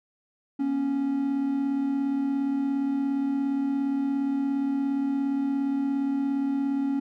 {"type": "tone pair together", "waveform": "triangle", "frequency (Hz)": [240, 277.2], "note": ["B3", "C#4"], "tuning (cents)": [-49, 0], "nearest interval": "major second", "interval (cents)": 249, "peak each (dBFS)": [-31, -22], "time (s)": [0.59, 7], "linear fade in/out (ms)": 10, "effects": []}